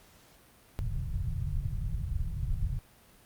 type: low-pass noise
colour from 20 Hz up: pink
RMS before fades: -32 dBFS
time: 0.79-2.79 s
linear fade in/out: 0 ms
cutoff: 150 Hz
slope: 48 dB/octave
effects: pink hiss -59 dBFS RMS until 3.25 s + Opus 48 kbps

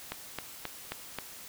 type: click train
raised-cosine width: 0.3 ms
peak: -18 dBFS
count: 5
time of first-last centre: 0.12-1.187 s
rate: 3.75 Hz
effects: white hiss -47 dBFS RMS until 1.48 s

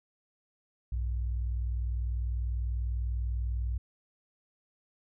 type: tone pair together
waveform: sine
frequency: 60.1 / 100.15 Hz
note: B1 / G2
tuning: -46 / +38 cents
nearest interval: major sixth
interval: 884 cents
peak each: -29 / -39 dBFS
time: 0.92-3.78 s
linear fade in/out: 5 ms
effects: none

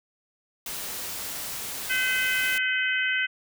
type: noise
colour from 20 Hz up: white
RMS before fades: -34 dBFS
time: 0.66-2.58 s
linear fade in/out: 2 ms
type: harmonic tone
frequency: 510 Hz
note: C5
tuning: 44 cents flat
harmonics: 3 / 4 / 5 / 6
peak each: -26 / -28 / -30 / -32 dBFS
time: 1.89-3.27 s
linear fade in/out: 20 ms
effects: none

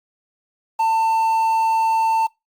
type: tone with quantisation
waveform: triangle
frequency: 895 Hz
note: A5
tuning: 29 cents sharp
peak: -13 dBFS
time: 0.79-2.27 s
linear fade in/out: 10 ms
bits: 7
effects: noise-tail reverb RT60 0.2 s tail -23 dB re dry + Opus 48 kbps

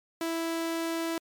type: tone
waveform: sawtooth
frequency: 330.1 Hz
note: E4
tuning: 2 cents sharp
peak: -25 dBFS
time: 0.21-1.18 s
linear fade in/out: 2 ms
effects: MP3 96 kbps

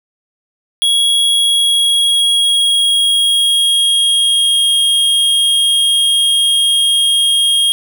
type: tone with pitch glide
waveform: square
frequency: 3322 to 3252 Hz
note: G#7 to G#7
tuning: 0 to -37 cents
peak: -10 dBFS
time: 0.82-7.72 s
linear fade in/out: 0 ms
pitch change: -37 cents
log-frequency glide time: 1.26-4.66 s
effects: none

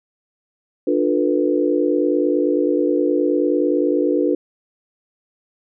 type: chord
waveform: sine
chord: B half-diminished seventh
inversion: first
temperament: just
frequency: 296.3 / 355.6 / 444.5 / 493.9 Hz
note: D4 / F4 / A4 / B4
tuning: +15 / +31 / +18 / 0 cents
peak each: -19 / -20 / -23 / -21 dBFS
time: 0.87-4.35 s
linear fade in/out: 5 ms
effects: none

